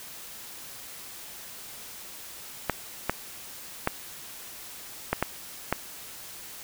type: clicks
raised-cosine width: 0.5 ms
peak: -8 dBFS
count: 6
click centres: 2.697 / 3.096 / 3.874 / 5.13 / 5.226 / 5.726 s
effects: white hiss -43 dBFS RMS until 6.63 s